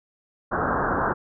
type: low-pass noise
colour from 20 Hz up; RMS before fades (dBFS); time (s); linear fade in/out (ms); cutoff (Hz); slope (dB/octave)
white; -24; 0.51-1.14; 20; 1600; 96
effects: none